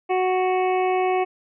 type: harmonic tone with a mistuned harmonic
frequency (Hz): 370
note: F#4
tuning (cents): 0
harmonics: 1 / 2 / 3 / 5 / 6 / 7 / 8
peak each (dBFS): -21 / -22 / -31 / -40 / -33 / -36 / -45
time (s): 0.09-1.25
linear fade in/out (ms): 20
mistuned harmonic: 8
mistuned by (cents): -22
effects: none